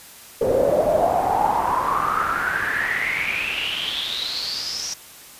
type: noise with band-pass filter sweep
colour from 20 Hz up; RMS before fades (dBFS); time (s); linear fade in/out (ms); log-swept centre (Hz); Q
brown; -22; 0.41-4.94; 5; 480 to 5800; 9.8
effects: white hiss -43 dBFS RMS until 5.39 s + resampled to 32000 Hz